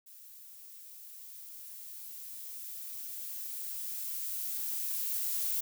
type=noise with level ramp; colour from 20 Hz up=violet; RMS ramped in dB=-53 to -32 dBFS; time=0.06-5.61 s; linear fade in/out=10 ms; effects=none